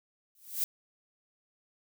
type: noise with exponential growth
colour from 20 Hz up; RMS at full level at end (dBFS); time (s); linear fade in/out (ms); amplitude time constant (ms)
violet; -27; 0.35-0.64; 1; 62
effects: none